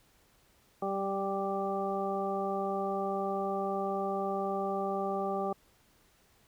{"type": "harmonic tone with a mistuned harmonic", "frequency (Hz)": 196, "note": "G3", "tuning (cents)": 0, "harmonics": [1, 2, 3, 4, 6], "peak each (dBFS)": [-38, -35, -37, -35, -39], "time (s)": [0.82, 5.53], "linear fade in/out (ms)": 5, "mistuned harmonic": 1, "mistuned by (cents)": -15, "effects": ["pink hiss -66 dBFS RMS until 6.47 s"]}